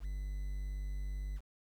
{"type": "tone with quantisation", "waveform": "triangle", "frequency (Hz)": 49, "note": "G1", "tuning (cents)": 0, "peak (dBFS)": -34, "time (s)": [0, 1.41], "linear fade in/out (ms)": 50, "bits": 10, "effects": []}